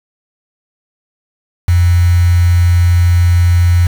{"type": "tone with quantisation", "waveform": "sine", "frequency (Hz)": 87.31, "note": "F2", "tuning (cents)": 0, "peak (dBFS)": -6, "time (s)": [1.68, 3.87], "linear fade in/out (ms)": 5, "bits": 4, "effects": []}